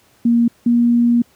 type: tone pair in turn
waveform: sine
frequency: 235.1 / 237.7 Hz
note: A#3 / A#3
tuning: +15 / +34 cents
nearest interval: unison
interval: 19 cents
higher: second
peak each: -10 dBFS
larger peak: neither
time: 0.25-0.48 / 0.66-1.22 s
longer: second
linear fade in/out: 5 ms
effects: pink hiss -54 dBFS RMS until 1.35 s + high-pass 80 Hz 12 dB/octave